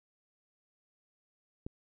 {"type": "click", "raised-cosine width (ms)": 3, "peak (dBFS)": -26, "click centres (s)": 1.665, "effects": []}